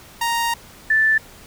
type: tone pair in turn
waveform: sawtooth / sine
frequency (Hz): 932.3 / 1759.9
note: A#5 / A6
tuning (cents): 0 / 0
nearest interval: major seventh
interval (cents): 1100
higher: second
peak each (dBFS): -15 / -13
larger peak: second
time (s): 0.21-0.54 / 0.9-1.18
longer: first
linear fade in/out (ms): 5
effects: pink hiss -44 dBFS RMS until 1.46 s